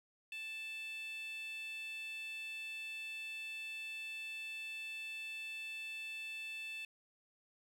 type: tone with high-pass filter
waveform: 15% pulse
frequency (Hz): 880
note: A5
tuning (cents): 0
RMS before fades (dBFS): -45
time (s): 0.32-6.85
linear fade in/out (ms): 2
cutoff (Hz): 2800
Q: 10
effects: none